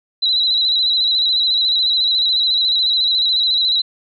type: tone with vibrato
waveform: sine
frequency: 3951 Hz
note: B7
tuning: in tune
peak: -13 dBFS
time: 0.22-3.82 s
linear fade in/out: 10 ms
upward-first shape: square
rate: 14 Hz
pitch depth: 38 cents each way
effects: none